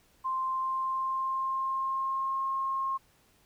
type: tone with pitch glide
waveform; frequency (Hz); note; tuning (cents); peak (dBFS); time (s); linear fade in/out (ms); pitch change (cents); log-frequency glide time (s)
sine; 1046.5 to 1072.8; C6 to C6; 0 to +43; -28; 0.24-2.98; 20; +43; 0.46-2.44
effects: pink hiss -65 dBFS RMS until 3.45 s